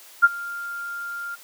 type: tone with ADSR envelope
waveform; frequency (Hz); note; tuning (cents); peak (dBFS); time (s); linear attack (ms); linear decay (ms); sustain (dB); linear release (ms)
sine; 1396.9; F6; 0; -7; 0.22-1.36; 23; 33; -22; 22
effects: white hiss -47 dBFS RMS until 1.43 s + high-pass 400 Hz 12 dB/octave